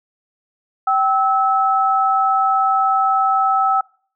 sine tone pair together, 774 / 1301.7 Hz, G5 / E6, -22 / -22 cents, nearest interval major sixth, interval 900 cents, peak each -16 / -16 dBFS, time 0.87-3.81 s, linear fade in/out 5 ms, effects noise-tail reverb RT60 0.5 s tail -25 dB re dry

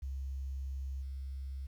sine tone with level steps, 67.1 Hz, C2, 44 cents sharp, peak -36 / -38 dBFS, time 0.02-1.67 s, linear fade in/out 10 ms, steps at 1.01 s, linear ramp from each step 20 ms, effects 11-bit

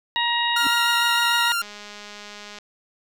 harmonic tone, 946 Hz, A#5, 25 cents sharp, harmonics 1 / 2 / 3 / 4, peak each -24 / -25 / -27 / -25 dBFS, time 0.16-1.52 s, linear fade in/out 0 ms
sawtooth tone with vibrato, 1396.9 Hz, F6, in tune, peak -18 dBFS, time 0.56-1.62 s, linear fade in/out 5 ms, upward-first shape triangle, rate 6.6 Hz, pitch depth 22 cents each way
triangle tone with exponential growth, 279 Hz, C#4, 11 cents sharp, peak -22 dBFS, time 0.6-0.67 s, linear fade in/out 0 ms, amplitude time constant 15 ms
click train, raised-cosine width 0.2 ms, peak -22 dBFS, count 201, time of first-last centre 1.62-2.586 s, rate 207 Hz
effects none

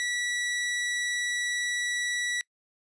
sawtooth tone, 1947 Hz, B6, 25 cents flat, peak -24 dBFS, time 0-2.41 s, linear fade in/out 0 ms, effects noise-tail reverb RT60 0.1 s tail -24 dB re dry + resampled to 22050 Hz

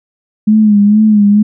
sine tone with vibrato, 210 Hz, G#3, 19 cents sharp, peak -4 dBFS, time 0.47-1.43 s, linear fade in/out 10 ms, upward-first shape sine, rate 2.2 Hz, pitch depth 59 cents each way, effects none

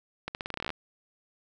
accelerating click train, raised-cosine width 0.3 ms, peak -17 dBFS, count 14, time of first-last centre 0.28-0.703 s, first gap 69 ms, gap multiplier 0.86, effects none

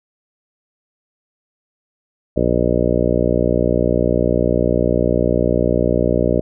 harmonic tone, 60 Hz, B1, 49 cents flat, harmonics 1 / 2 / 3 / 4 / 5 / 6 / 7 / 8 / 9 / 10, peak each -23 / -23 / -23 / -23 / -23 / -23 / -23 / -23 / -23 / -23 dBFS, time 2.36-6.41 s, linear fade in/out 10 ms, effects none

